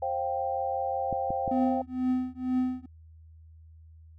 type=chord; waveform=sine; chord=C suspended fourth; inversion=none; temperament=equal with one note detuned; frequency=530.6 / 698.5 / 784 Hz; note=C5 / F5 / G5; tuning=+24 / 0 / 0 cents; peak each=-32 / -34 / -30 dBFS; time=0.02-1.82 s; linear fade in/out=5 ms
type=clicks; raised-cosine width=3 ms; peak=-22 dBFS; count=3; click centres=1.127 / 1.305 / 1.478 s
type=tone with tremolo; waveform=triangle; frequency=254.7 Hz; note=C4; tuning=46 cents flat; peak=-20 dBFS; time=1.51-2.86 s; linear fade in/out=5 ms; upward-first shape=triangle; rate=2.1 Hz; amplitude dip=100%
effects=added 80 Hz sine -49 dBFS peak until 4.18 s